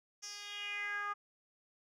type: tone with band-pass filter sweep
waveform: 10% pulse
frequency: 410 Hz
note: G#4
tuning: 22 cents flat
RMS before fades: -41 dBFS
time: 0.22-1.14 s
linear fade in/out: 20 ms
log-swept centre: 5800 to 1200 Hz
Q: 4.5
effects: none